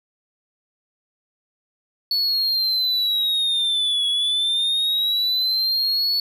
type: linear two-way sweep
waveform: triangle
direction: down then up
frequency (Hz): 4435 to 3357 to 4435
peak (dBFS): -17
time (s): 2.11-6.2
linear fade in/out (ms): 2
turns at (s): 4.07
effects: none